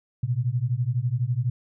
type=beating tone pair; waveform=sine; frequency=116.8 / 128.8 Hz; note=A#2 / C3; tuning=+4 / -27 cents; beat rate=12 Hz; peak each=-25 dBFS; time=0.23-1.5 s; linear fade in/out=5 ms; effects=none